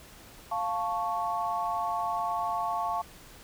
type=chord; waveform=sine; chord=F augmented; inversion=none; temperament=equal; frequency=698.5 / 880 / 1108.7 Hz; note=F5 / A5 / C#6; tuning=0 / 0 / 0 cents; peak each=-32 dBFS; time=0.51-3.02 s; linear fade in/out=10 ms; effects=pink hiss -51 dBFS RMS until 3.43 s